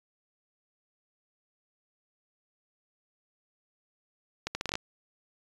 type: accelerating click train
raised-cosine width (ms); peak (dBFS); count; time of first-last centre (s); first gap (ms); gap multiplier
0.2; -14; 8; 4.47-4.755; 80; 0.76
effects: resampled to 24000 Hz